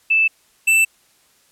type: tone pair in turn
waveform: sine / square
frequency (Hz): 2637 / 2657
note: E7 / E7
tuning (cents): 0 / +13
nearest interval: unison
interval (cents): 13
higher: second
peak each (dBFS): -12 / -12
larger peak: neither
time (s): 0.1-0.28 / 0.67-0.85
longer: neither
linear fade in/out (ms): 10
effects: white hiss -57 dBFS RMS until 1.51 s + low-pass 12000 Hz 12 dB/octave